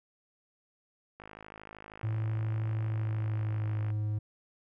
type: click train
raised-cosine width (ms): 0.5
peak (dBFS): -31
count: 144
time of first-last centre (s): 1.2-3.903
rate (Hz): 52.9
type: tone with pitch glide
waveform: triangle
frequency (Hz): 110 to 106.07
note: A2 to G#2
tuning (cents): 0 to +37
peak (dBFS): -27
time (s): 2.03-4.19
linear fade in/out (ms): 10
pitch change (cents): -63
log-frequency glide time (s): 2.83-4.01
effects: none